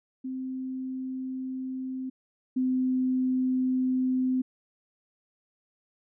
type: tone pair in turn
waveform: sine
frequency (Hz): 260 / 256.9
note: C4 / C4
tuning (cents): -11 / -32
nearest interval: unison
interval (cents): 21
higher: first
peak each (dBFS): -31 / -23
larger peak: second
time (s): 0.24-2.1 / 2.56-4.42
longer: neither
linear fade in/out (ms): 10
effects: none